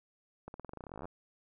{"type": "accelerating click train", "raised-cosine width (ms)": 1, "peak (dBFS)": -30, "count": 21, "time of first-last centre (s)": [0.48, 1.055], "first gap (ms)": 61, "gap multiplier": 0.91, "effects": []}